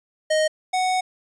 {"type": "tone pair in turn", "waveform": "square", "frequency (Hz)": [622.3, 741.1], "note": ["D#5", "F#5"], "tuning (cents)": [0, 3], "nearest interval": "minor third", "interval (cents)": 303, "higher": "second", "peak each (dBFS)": [-18, -20], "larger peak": "first", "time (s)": [[0.3, 0.48], [0.73, 1.01]], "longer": "second", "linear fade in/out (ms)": 10, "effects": ["resampled to 22050 Hz"]}